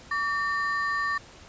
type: ring-modulated tone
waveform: triangle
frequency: 1480 Hz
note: F#6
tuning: in tune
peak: -20 dBFS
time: 0.11-1.18 s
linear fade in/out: 5 ms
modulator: 332 Hz
effects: pink hiss -49 dBFS RMS until 1.48 s + resampled to 16000 Hz

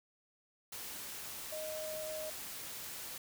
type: tone in noise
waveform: sine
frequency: 622.3 Hz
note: D#5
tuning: in tune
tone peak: -40 dBFS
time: 1.52-2.3 s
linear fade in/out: 5 ms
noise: white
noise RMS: -45 dBFS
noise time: 0.72-3.18 s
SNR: +2 dB
effects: none

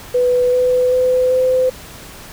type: tone with pitch steps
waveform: sine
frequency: 495.5 / 501 / 506.5 / 512.1 Hz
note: B4 / B4 / B4 / C5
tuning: +6 / +25 / +44 / -37 cents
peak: -11 dBFS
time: 0.14-1.7 s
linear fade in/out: 10 ms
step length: 390 ms
effects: pink hiss -36 dBFS RMS until 2.32 s

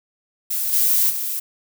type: noise with level steps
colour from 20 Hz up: violet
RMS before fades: -23 / -17 / -25 dBFS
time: 0.5-1.4 s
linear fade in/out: 10 ms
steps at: 0.72 / 1.09 s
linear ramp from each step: 20 ms
effects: none

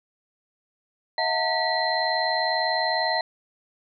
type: tone cluster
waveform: sine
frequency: 640 / 720 / 898 / 1943 / 4118 Hz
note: D#5 / F#5 / A5 / B6 / C8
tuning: +49 / -47 / +35 / -29 / -28 cents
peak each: -28 dBFS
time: 1.18-3.21 s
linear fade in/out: 2 ms
effects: none

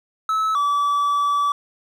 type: tone pair in turn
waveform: triangle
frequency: 1300 / 1151.7 Hz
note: E6 / D6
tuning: -24 / -34 cents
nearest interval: major second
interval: 210 cents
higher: first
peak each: -16 / -15 dBFS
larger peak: second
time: 0.29-0.55 / 0.55-1.52 s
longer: second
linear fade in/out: 2 ms
effects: none

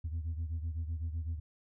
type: beating tone pair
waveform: sine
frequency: 79.7 / 87.6 Hz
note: D#2 / F2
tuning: +42 / +6 cents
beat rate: 7.9 Hz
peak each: -33 / -38 dBFS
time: 0.04-1.4 s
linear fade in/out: 10 ms
effects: tanh soft clip ceiling -31 dBFS

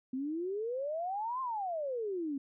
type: exponential two-way sweep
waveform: sine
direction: up then down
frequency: 252.1 to 1068 to 266.7 Hz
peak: -33 dBFS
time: 0.13-2.38 s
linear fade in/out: 5 ms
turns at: 1.41 s
effects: none

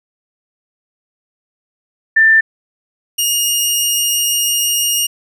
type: tone pair in turn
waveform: sine / 15% pulse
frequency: 1782 / 2849 Hz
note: A6 / F7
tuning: +22 / +34 cents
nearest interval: minor sixth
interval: 812 cents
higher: second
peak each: -6 dBFS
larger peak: neither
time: 2.16-2.41 / 3.18-5.07 s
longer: second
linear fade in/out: 10 ms
effects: none

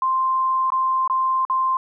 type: tone with dropouts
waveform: sine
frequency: 1046.5 Hz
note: C6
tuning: in tune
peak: -17 dBFS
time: 0.02-1.77 s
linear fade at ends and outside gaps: 2 ms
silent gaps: 0.703-0.72 / 1.077-1.098 / 1.451-1.498 s
effects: none

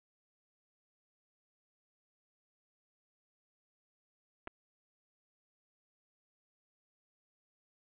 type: clicks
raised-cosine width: 0.5 ms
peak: -28 dBFS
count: 2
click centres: 4.473 / 4.476 s
effects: resampled to 8000 Hz

